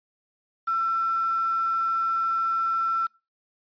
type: tone with quantisation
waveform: sine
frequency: 1343 Hz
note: E6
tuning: 32 cents sharp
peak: -22 dBFS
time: 0.67-3.07 s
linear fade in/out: 10 ms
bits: 7
effects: noise-tail reverb RT60 0.3 s tail -26 dB re dry + resampled to 11025 Hz